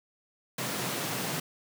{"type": "high-pass noise", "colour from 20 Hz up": "pink", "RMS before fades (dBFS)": -33, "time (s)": [0.58, 1.4], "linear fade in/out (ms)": 5, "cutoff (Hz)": 110, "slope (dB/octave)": 96, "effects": []}